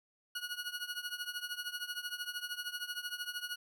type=tone with tremolo; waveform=20% pulse; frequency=1452 Hz; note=F#6; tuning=33 cents flat; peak=-30 dBFS; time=0.35-3.56 s; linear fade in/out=5 ms; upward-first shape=triangle; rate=13 Hz; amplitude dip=90%; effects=none